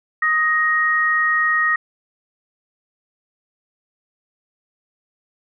sine tone pair together, 1251 / 1874.4 Hz, D#6 / A#6, +9 / +9 cents, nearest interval perfect fifth, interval 700 cents, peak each -20 / -16 dBFS, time 0.22-1.76 s, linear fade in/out 5 ms, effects none

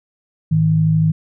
sine tone pair together, 105.6 / 158.22 Hz, G#2 / D#3, +29 / +29 cents, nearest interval perfect fifth, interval 700 cents, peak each -20 / -12 dBFS, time 0.51-1.12 s, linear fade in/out 10 ms, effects none

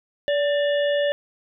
harmonic tone with a mistuned harmonic, 577 Hz, D5, 31 cents flat, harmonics 1 / 3 / 5 / 6, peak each -19 / -29 / -33 / -35 dBFS, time 0.28-1.12 s, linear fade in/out 0 ms, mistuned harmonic 3, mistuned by +51 cents, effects none

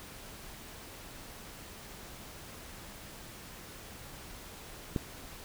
click, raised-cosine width 3 ms, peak -17 dBFS, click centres 4.962 s, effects pink hiss -48 dBFS RMS until 5.44 s

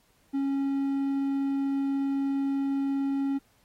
triangle tone, 275.2 Hz, C#4, 12 cents flat, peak -23 dBFS, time 0.33-3.39 s, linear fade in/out 20 ms, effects pink hiss -66 dBFS RMS until 3.64 s + AAC 48 kbps

